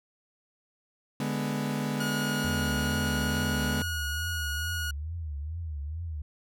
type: chord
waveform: 40% pulse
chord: G# diminished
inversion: second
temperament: equal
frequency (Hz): 146.83 / 207.7 / 246.9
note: D3 / G#3 / B3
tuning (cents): 0 / 0 / 0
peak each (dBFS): -32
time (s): 1.2-3.82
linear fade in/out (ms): 2
type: tone with pitch glide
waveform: sawtooth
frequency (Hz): 1441 to 1449.3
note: F#6 to F#6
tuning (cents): -46 to -36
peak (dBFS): -28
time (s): 2-4.91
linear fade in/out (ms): 5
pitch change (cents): +10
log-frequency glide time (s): 2.61-3.91
type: tone with vibrato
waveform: sine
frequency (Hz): 77.78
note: D#2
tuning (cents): 0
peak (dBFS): -32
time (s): 2.44-6.22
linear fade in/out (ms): 5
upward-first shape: triangle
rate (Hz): 2.3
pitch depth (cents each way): 190
effects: none